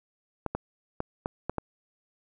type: clicks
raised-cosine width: 1 ms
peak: -15 dBFS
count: 6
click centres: 0.463 / 0.55 / 1.004 / 1.259 / 1.496 / 1.583 s
effects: none